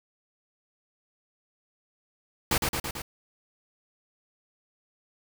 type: noise with echo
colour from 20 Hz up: pink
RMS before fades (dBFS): -24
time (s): 2.51-2.58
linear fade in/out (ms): 5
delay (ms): 110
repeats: 4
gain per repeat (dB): -3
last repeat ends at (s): 3.02
effects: none